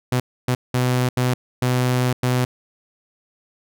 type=tone bursts at uneven times; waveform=sawtooth; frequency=125.7 Hz; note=B2; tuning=31 cents sharp; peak=-13 dBFS; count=6; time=0.12-0.2 / 0.48-0.55 / 0.74-1.09 / 1.17-1.34 / 1.62-2.13 / 2.23-2.45 s; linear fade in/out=5 ms; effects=none